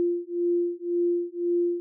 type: beating tone pair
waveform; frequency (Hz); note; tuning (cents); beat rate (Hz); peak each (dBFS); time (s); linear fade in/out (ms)
sine; 346.9 / 348.8; F4 / F4; -12 / -2; 1.9; -26; 0-1.8; 0
effects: none